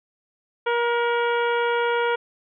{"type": "harmonic tone with a mistuned harmonic", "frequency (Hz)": 474.5, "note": "A#4", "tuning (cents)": 31, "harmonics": [1, 2, 3, 4, 5, 6, 7], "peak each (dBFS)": [-22, -25, -27, -35, -34, -38, -38], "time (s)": [0.66, 2.16], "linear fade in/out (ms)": 10, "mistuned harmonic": 5, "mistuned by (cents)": -50, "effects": []}